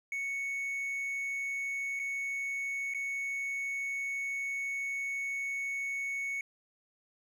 triangle tone with dropouts, 2217 Hz, C#7, in tune, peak -31 dBFS, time 0.12-6.41 s, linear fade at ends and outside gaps 2 ms, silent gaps 1.993-1.997 / 2.938-2.946 s, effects none

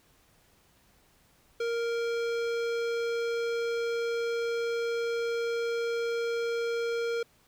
sine tone with hard clipping, 466.2 Hz, A#4, in tune, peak -30 dBFS, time 1.6-7.23 s, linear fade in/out 5 ms, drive 17 dB, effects pink hiss -64 dBFS RMS until 7.47 s

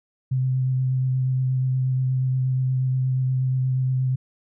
sine tone with vibrato, 129.6 Hz, C3, 16 cents flat, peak -19 dBFS, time 0.31-4.16 s, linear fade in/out 10 ms, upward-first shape sine, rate 8.4 Hz, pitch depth 14 cents each way, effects none

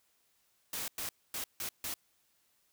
white noise bursts at uneven times, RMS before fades -38 dBFS, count 5, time 0.73-0.88 / 0.98-1.09 / 1.34-1.44 / 1.6-1.69 / 1.84-1.94 s, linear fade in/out 2 ms, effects white hiss -73 dBFS RMS until 2.72 s

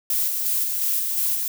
violet noise with tremolo, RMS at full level -22 dBFS, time 0.1-1.48 s, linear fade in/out 2 ms, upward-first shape square, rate 2.8 Hz, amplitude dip 30%, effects none

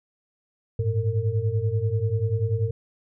sine tone cluster, 100.5 / 110.8 / 455.8 Hz, G2 / A2 / A#4, +44 / +13 / -39 cents, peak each -25 / -24 / -30 dBFS, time 0.79-2.71 s, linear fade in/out 5 ms, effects none

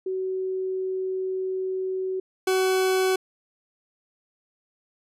sine / 40% pulse tone pair in turn, 376.1 / 376.1 Hz, F#4 / F#4, +28 / +28 cents, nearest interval unison, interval 0 cents, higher neither, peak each -25 / -19 dBFS, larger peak second, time 0.06-2.2 / 2.47-3.16 s, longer first, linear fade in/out 5 ms, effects resampled to 32000 Hz

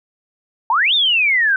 sine exponential two-way sweep, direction up then down, 853 to 3729 to 1510 Hz, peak -12 dBFS, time 0.7-1.56 s, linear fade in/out 2 ms, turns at 0.94 s, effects none

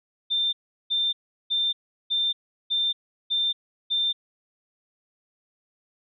sine tone bursts, 3584 Hz, A7, 31 cents sharp, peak -21 dBFS, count 7, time 0.3-4.13 s, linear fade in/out 20 ms, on 230 ms, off 370 ms, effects none

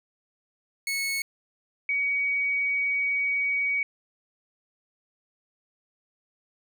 sawtooth / sine tone pair in turn, 2201 / 2256 Hz, C#7 / C#7, -13 / +30 cents, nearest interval unison, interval 43 cents, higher second, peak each -23 / -23 dBFS, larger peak neither, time 0.87-1.22 / 1.89-3.83 s, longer second, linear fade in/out 2 ms, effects none

